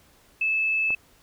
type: tone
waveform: sine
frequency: 2615 Hz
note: E7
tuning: 15 cents flat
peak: -21 dBFS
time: 0.41-0.95 s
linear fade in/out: 5 ms
type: click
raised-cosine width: 1 ms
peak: -24 dBFS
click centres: 0.905 s
effects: pink hiss -58 dBFS RMS until 1.22 s